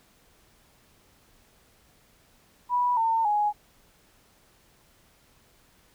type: tone with pitch steps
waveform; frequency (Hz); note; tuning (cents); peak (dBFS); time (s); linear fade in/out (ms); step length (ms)
sine; 980 / 903.9 / 833.7; B5 / A5 / G#5; -14 / +46 / +6; -21; 2.69-3.53; 50; 280
effects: pink hiss -61 dBFS RMS until 5.94 s